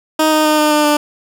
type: tone with pitch steps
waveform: 15% pulse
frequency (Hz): 312.3 / 309.1 / 305.9 / 302.7 / 299.6 / 296.5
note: D#4 / D#4 / D#4 / D#4 / D4 / D4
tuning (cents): +7 / -11 / -29 / -48 / +35 / +17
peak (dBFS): -4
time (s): 0.19-0.97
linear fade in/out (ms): 5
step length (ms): 130
effects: none